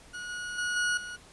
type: tone with level steps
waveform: 40% pulse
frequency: 1454 Hz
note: F#6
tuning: 31 cents flat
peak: -36 / -34 / -28 / -25 / -37 dBFS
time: 0.13-1.17 s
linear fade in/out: 20 ms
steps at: 0.29 / 0.58 / 0.76 / 0.97 s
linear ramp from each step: 5 ms
effects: pink hiss -54 dBFS RMS until 1.32 s + resampled to 24000 Hz